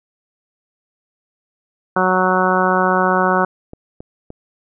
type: harmonic tone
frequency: 185 Hz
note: F#3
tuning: in tune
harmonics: 1 / 2 / 3 / 4 / 5 / 6 / 7 / 8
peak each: -21 / -21 / -21 / -21 / -21 / -21 / -21 / -21 dBFS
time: 1.96-3.45 s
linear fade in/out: 5 ms
type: clicks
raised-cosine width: 2 ms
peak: -20 dBFS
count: 3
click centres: 3.734 / 4.005 / 4.304 s
effects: none